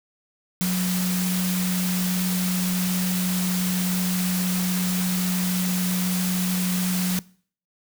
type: tone in noise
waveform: sine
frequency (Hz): 182.5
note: F#3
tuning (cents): -24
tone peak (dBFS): -21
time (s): 0.61-7.19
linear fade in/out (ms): 0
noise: white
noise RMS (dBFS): -29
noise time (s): 0.61-7.19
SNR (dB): +5
effects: noise-tail reverb RT60 0.5 s tail -22 dB re dry